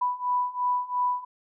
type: beating tone pair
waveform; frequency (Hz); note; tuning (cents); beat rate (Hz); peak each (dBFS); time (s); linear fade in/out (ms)
sine; 987.8 / 990.7; B5 / B5; 0 / +5; 2.9; -28 / -26; 0.01-1.25; 10
effects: none